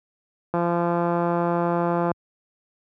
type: click train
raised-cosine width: 1 ms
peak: -10 dBFS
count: 272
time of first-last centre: 0.54-2.116 s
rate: 172 Hz
effects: high-pass 80 Hz 12 dB/octave